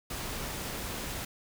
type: noise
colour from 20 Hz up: pink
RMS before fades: -37 dBFS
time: 0.1-1.25 s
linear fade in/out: 5 ms
effects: none